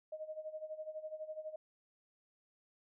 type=tone with tremolo; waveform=sine; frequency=622.3 Hz; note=D#5; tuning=in tune; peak=-39 dBFS; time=0.12-1.56 s; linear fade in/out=5 ms; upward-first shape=sine; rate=12 Hz; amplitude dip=80%; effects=none